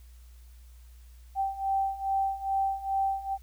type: beating tone pair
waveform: sine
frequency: 778 / 780.4 Hz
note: G5 / G5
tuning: -13 / -8 cents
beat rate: 2.4 Hz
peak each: -31 / -28 dBFS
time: 1.35-3.38 s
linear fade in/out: 50 ms
effects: added 60 Hz sine -48 dBFS peak until 3.42 s + white hiss -64 dBFS RMS until 3.42 s